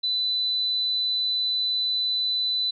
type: tone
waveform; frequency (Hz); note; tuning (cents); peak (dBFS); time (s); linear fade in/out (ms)
sine; 3997; B7; +20; -22; 0.03-2.71; 10
effects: none